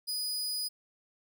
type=tone; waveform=sawtooth; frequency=4960 Hz; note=D#8; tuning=6 cents flat; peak=-29 dBFS; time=0.07-0.69 s; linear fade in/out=20 ms; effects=none